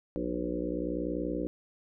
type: harmonic tone with a mistuned harmonic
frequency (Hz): 60.5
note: B1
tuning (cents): -35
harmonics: 1 / 3 / 4 / 5 / 6 / 7 / 8 / 9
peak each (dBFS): -41 / -39 / -42 / -34 / -38 / -42 / -38 / -42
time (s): 0.16-1.47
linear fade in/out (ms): 0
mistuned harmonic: 8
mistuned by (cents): +39
effects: none